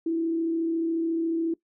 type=tone with frequency modulation; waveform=sine; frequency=329.6 Hz; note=E4; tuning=in tune; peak=-23 dBFS; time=0.06-1.54 s; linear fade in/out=5 ms; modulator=34.1 Hz; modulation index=0.28; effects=noise-tail reverb RT60 0.1 s tail -19 dB re dry